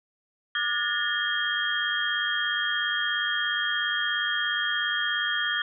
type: tone cluster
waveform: sine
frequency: 1195 / 1442 / 1711 / 1808 / 3231 Hz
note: D6 / F#6 / A6 / A6 / G#7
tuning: +30 / -45 / -49 / +47 / -48 cents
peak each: -35 / -30 / -32 / -30 / -29 dBFS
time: 0.55-5.62 s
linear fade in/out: 2 ms
effects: none